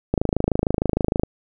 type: click train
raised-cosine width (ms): 2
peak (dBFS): -5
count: 30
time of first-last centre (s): 0.14-1.234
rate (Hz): 26.5
effects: none

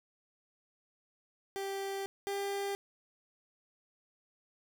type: tone pair in turn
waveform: 30% pulse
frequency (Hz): 392 / 398.6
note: G4 / G4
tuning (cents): 0 / +29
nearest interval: unison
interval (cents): 29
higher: second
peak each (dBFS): -33 / -31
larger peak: second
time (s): 1.56-2.06 / 2.27-2.75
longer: first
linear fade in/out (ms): 0
effects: none

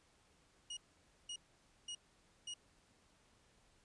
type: tone bursts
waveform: sawtooth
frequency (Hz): 2885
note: F#7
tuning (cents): -44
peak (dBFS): -40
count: 4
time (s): 0.7-2.54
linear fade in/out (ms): 5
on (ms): 70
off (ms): 520
effects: pink hiss -71 dBFS RMS until 3.84 s + resampled to 22050 Hz

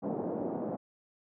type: band-pass noise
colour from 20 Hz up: pink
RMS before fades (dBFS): -35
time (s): 0.02-0.77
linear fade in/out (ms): 20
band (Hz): 180 to 720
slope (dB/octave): 24
effects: none

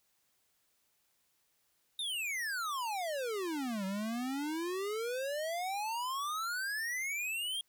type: exponential two-way sweep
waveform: square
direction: down then up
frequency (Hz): 3749 to 187.8 to 3281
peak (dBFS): -35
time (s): 1.99-7.61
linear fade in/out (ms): 2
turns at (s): 3.85
effects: white hiss -75 dBFS RMS until 7.68 s

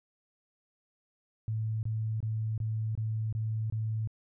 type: tone bursts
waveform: sine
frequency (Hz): 110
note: A2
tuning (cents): 0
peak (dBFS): -29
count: 7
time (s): 1.48-4.074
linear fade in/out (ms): 0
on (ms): 350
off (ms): 24
effects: none

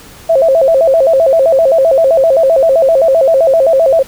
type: tone with vibrato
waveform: sine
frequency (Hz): 594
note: D5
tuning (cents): +20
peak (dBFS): -5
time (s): 0.29-4.03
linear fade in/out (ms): 10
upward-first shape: square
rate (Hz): 7.7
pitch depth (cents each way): 180
effects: pink hiss -36 dBFS RMS until 4.07 s

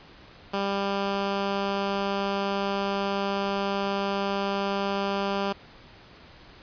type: tone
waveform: 10% pulse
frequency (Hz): 198.2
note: G3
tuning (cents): +19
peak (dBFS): -17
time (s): 0.53-5.53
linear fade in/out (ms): 10
effects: pink hiss -50 dBFS RMS until 6.62 s + resampled to 11025 Hz

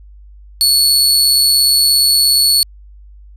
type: tone with amplitude modulation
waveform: sawtooth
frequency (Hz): 4411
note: C#8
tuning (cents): -9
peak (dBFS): -4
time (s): 0.61-2.63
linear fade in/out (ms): 0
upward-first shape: sine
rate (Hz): 137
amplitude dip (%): 40
effects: added 50 Hz sine -36 dBFS peak until 3.36 s + resampled to 32000 Hz

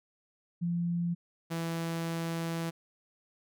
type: tone pair in turn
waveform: sine / sawtooth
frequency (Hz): 172.1 / 165.9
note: F3 / E3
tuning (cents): -25 / +11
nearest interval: minor second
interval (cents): 64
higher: first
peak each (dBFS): -28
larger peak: neither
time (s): 0.61-1.15 / 1.5-2.71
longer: second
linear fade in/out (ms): 20
effects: none

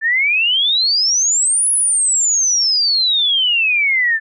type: exponential two-way sweep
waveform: sine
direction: up then down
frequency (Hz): 1748 to 10548 to 1748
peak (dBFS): -12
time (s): 0.01-4.2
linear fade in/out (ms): 50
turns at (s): 1.71
effects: none

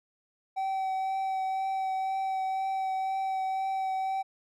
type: tone with vibrato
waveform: triangle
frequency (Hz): 766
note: G5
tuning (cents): -40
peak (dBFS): -26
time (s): 0.56-4.23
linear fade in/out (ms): 20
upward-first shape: triangle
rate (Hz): 2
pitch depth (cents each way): 14
effects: none

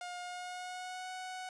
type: tone with pitch glide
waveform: sawtooth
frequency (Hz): 713 to 741.1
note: F5 to F#5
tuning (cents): +36 to +3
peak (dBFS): -37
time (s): 0.01-1.49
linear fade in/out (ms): 2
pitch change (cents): +67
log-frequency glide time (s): 0.19-1.11
effects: resampled to 22050 Hz

